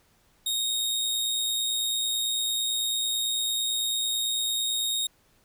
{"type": "tone with amplitude modulation", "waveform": "sawtooth", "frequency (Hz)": 3729, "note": "A#7", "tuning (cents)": 0, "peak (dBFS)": -21, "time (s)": [0.46, 5.07], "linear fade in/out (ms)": 5, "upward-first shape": "sine", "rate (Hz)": 109, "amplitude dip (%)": 30, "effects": ["pink hiss -64 dBFS RMS until 5.44 s"]}